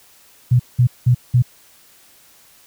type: tone bursts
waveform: sine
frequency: 123.47 Hz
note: B2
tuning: in tune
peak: -9 dBFS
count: 4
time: 0.51-1.424 s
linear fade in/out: 10 ms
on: 86 ms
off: 190 ms
effects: white hiss -50 dBFS RMS until 2.66 s